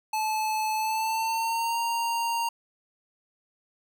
square tone with pitch glide, 867 to 929.2 Hz, A5 to A#5, -26 to -6 cents, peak -26 dBFS, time 0.13-2.49 s, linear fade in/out 5 ms, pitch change +120 cents, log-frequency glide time 0.75-1.78 s, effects none

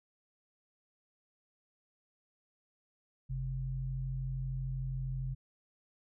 sine tone pair together, 43.65 / 130.81 Hz, F1 / C3, 0 / 0 cents, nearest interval octave + perfect fifth, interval 1900 cents, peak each -39 / -35 dBFS, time 3.29-5.35 s, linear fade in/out 20 ms, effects none

